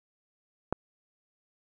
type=click; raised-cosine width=1 ms; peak=-13 dBFS; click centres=0.726 s; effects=none